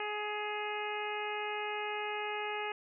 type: harmonic tone with a mistuned harmonic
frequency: 419.6 Hz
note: G#4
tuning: 18 cents sharp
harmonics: 1 / 2 / 3 / 4 / 5 / 6 / 7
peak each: -40 / -39 / -44 / -45 / -43 / -43 / -46 dBFS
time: 0-2.72 s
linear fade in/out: 2 ms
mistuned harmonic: 7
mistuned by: -39 cents
effects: none